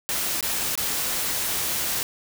white noise with dropouts, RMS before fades -26 dBFS, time 0.09-2.03 s, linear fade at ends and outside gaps 0 ms, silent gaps 0.408-0.427 / 0.754-0.776 s, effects none

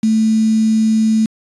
sine tone with quantisation, 220 Hz, A3, in tune, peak -10 dBFS, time 0.03-1.26 s, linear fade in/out 5 ms, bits 5, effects resampled to 24000 Hz

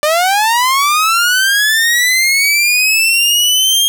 sawtooth linear sweep, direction up, 587.3 to 3239 Hz, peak -6 dBFS, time 0.03-3.88 s, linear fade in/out 0 ms, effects none

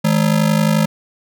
square ring-modulated tone, 186.1 Hz, F#3, 10 cents sharp, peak -10 dBFS, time 0.04-0.86 s, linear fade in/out 10 ms, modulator 25.7 Hz, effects none

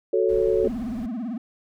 sine chord, F# minor, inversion none, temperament equal, 370 / 440 / 554.4 Hz, F#4 / A4 / C#5, 0 / 0 / 0 cents, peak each -22 / -21 / -25 dBFS, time 0.13-0.68 s, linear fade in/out 5 ms
brown noise, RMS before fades -38 dBFS, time 0.29-1.06 s, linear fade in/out 2 ms
triangle tone with vibrato, 233.1 Hz, A#3, in tune, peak -25 dBFS, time 0.64-1.38 s, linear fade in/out 5 ms, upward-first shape sine, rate 18 Hz, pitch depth 190 cents each way
effects none

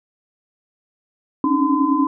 sine tone cluster, 271.4 / 281.8 / 308.7 / 1021 Hz, C#4 / C#4 / D#4 / C6, -36 / +29 / -14 / -43 cents, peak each -20 dBFS, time 1.44-2.07 s, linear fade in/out 2 ms, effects none

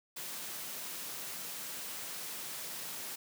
white high-pass noise, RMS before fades -42 dBFS, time 0.16-3.16 s, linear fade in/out 10 ms, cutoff 120 Hz, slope 48 dB/octave, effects none

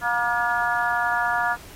harmonic tone with a mistuned harmonic, 237.8 Hz, A#3, 35 cents sharp, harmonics 3 / 4 / 5 / 6 / 7, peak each -26 / -26 / -30 / -25 / -27 dBFS, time 0.01-1.57 s, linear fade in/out 50 ms, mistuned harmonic 7, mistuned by +35 cents, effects pink hiss -45 dBFS RMS until 1.75 s + AAC 48 kbps

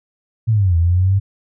sine linear two-way sweep, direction down then up, 116.54 to 82.41 to 99.7 Hz, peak -11 dBFS, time 0.47-1.2 s, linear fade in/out 20 ms, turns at 0.77 s, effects none

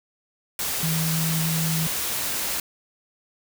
sine tone in noise, 161.6 Hz, E3, 34 cents flat, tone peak -23 dBFS, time 0.83-1.87 s, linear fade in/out 2 ms, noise white, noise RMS -27 dBFS, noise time 0.59-2.6 s, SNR +1 dB, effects none

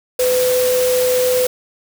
sine tone in noise, 503 Hz, B4, 32 cents sharp, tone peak -13 dBFS, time 0.19-1.47 s, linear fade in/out 5 ms, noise white, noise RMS -23 dBFS, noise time 0.19-1.47 s, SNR +7 dB, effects none

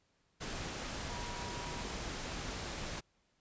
sine tone in noise, 962 Hz, B5, 46 cents flat, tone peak -47 dBFS, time 1.08-1.84 s, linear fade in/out 20 ms, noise pink, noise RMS -41 dBFS, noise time 0.4-3.01 s, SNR -9 dB, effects pink hiss -75 dBFS RMS until 3.4 s + resampled to 16000 Hz

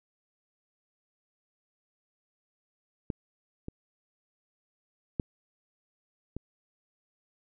clicks, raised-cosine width 3 ms, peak -18 / -24 / -15 / -23 dBFS, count 4, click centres 3.102 / 3.684 / 5.198 / 6.366 s, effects none

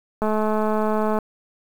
click train, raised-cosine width 1 ms, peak -10 dBFS, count 209, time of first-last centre 0.22-1.187 s, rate 215 Hz, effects 7-bit

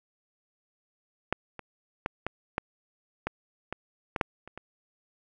clicks, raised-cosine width 0.5 ms, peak -10 / -24 / -13 / -15 / -12 / -14 / -18 / -15 / -8 / -29 / -25 dBFS, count 11, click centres 1.326 / 1.593 / 2.061 / 2.266 / 2.581 / 3.27 / 3.726 / 4.162 / 4.212 / 4.476 / 4.576 s, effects none

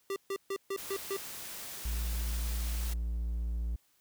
square tone bursts, 392 Hz, G4, in tune, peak -33 dBFS, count 6, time 0.1-1.166 s, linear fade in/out 2 ms, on 61 ms, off 140 ms
white noise, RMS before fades -43 dBFS, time 0.77-2.94 s, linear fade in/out 10 ms
triangle tone, 57.5 Hz, A#1, 23 cents flat, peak -29 dBFS, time 1.85-3.76 s, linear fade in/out 5 ms
effects white hiss -70 dBFS RMS until 4 s

